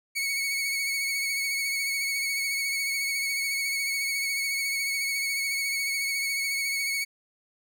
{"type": "tone with vibrato", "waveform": "sawtooth", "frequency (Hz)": 2217, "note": "C#7", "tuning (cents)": 0, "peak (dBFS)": -23, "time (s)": [0.15, 7.05], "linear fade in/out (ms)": 20, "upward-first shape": "triangle", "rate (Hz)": 14, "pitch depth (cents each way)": 35, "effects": []}